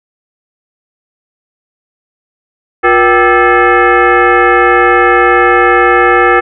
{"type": "tone with frequency modulation", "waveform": "sine", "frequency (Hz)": 480.2, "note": "B4", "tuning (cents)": -49, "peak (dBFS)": -4, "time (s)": [2.83, 6.41], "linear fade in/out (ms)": 20, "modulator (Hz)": 419, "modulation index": 3.7, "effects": []}